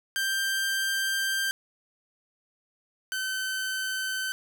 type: tone pair in turn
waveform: sawtooth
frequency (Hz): 1576 / 1532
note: G6 / G6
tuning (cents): +9 / -40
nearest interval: unison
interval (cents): 49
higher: first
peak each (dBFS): -22 / -25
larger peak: first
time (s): 0.16-1.51 / 3.12-4.32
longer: first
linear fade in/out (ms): 0
effects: none